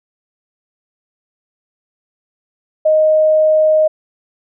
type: tone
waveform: sine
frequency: 622.3 Hz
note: D#5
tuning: in tune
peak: -8 dBFS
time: 2.85-3.88 s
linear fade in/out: 10 ms
effects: none